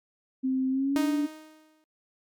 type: tone with pitch glide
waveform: sine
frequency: 261.6 to 291.9 Hz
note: C4 to D4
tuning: 0 to -10 cents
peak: -24 dBFS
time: 0.43-1.27 s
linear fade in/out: 20 ms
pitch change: +190 cents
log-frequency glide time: 0.7-1.09 s
type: tone with exponential decay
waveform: sawtooth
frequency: 311.1 Hz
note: D#4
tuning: in tune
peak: -22 dBFS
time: 0.96-1.84 s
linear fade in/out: 0 ms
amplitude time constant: 190 ms
effects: Opus 48 kbps